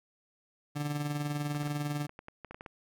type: tone with tremolo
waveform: 30% pulse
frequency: 146.83 Hz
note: D3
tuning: in tune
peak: -27 dBFS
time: 0.75-2.07 s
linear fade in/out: 20 ms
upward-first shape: sine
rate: 20 Hz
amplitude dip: 50%
type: clicks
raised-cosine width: 0.5 ms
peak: -29 dBFS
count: 11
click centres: 1.548 / 1.632 / 1.675 / 2.094 / 2.191 / 2.284 / 2.447 / 2.51 / 2.545 / 2.609 / 2.662 s
effects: none